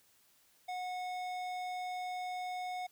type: tone with tanh clipping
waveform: sine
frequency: 730 Hz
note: F#5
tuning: 24 cents flat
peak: -39 dBFS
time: 0.68-2.87 s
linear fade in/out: 10 ms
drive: 16 dB
effects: white hiss -68 dBFS RMS until 2.91 s